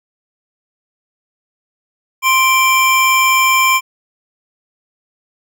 square tone pair together, 1046.4 / 2349 Hz, C6 / D7, 0 / 0 cents, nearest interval octave + major second, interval 1400 cents, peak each -13 dBFS, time 2.22-3.81 s, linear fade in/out 50 ms, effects none

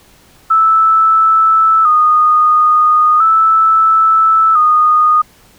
sine tone with vibrato, 1273 Hz, D#6, 39 cents sharp, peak -6 dBFS, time 0.5-5.22 s, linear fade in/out 10 ms, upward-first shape square, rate 0.37 Hz, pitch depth 55 cents each way, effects pink hiss -46 dBFS RMS until 5.58 s

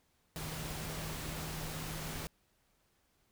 sine tone in noise, 157 Hz, D#3, 16 cents sharp, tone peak -44 dBFS, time 0.36-2.27 s, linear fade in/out 0 ms, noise pink, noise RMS -42 dBFS, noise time 0.36-2.27 s, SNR -5 dB, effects pink hiss -74 dBFS RMS until 3.31 s

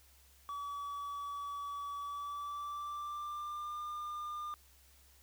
triangle tone with pitch glide, 1142 to 1203.6 Hz, D6 to D6, -49 to +42 cents, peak -37 dBFS, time 0.49-4.54 s, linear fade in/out 0 ms, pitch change +91 cents, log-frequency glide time 1.98-3.81 s, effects added 67 Hz sine -64 dBFS peak until 5.22 s + white hiss -65 dBFS RMS until 5.22 s

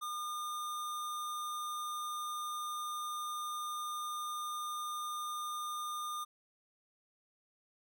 square tone, 1212 Hz, D#6, 46 cents flat, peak -38 dBFS, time 0.01-6.25 s, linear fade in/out 20 ms, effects none

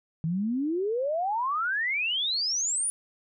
sine exponential sweep, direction up, 155.3 to 9950 Hz, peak -25 dBFS, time 0.24-2.9 s, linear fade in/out 0 ms, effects none

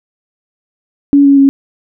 sine tone with pitch steps, 282.9 / 278.8 / 274.8 Hz, C#4 / C#4 / C#4, +35 / +10 / -15 cents, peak -3 dBFS, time 1.13-1.49 s, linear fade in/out 0 ms, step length 120 ms, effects none

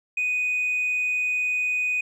triangle tone with tanh clipping, 2489 Hz, D#7, in tune, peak -22 dBFS, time 0.17-2.01 s, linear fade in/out 5 ms, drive 5 dB, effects none

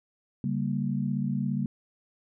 sine chord, G diminished, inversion second, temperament equal with one note detuned, 141.26 / 196 / 233.1 Hz, Db3 / G3 / Bb3, +33 / 0 / 0 cents, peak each -30 / -30 / -31 dBFS, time 0.44-1.66 s, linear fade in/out 2 ms, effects none

